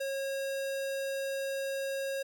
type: tone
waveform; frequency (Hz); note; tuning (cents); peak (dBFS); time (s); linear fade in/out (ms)
square; 544; C#5; -33; -33; 0-2.23; 10
effects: none